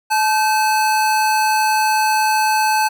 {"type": "tone pair together", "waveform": "square", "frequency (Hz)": [864, 1541.1], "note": ["A5", "G6"], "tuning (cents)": [-32, -30], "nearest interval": "minor seventh", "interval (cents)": 1002, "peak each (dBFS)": [-15, -23], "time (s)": [0.1, 2.89], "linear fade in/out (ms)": 20, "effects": []}